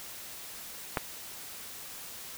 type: clicks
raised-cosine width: 0.5 ms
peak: -12 / -29 dBFS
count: 2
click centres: 0.972 / 0.979 s
effects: white hiss -44 dBFS RMS until 2.37 s